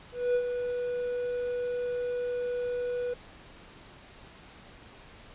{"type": "tone with ADSR envelope", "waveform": "triangle", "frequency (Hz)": 490, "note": "B4", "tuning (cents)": -14, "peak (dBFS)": -20, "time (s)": [0.12, 3.14], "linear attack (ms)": 230, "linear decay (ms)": 70, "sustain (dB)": -7, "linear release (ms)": 8, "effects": ["pink hiss -51 dBFS RMS until 5.34 s", "resampled to 8000 Hz"]}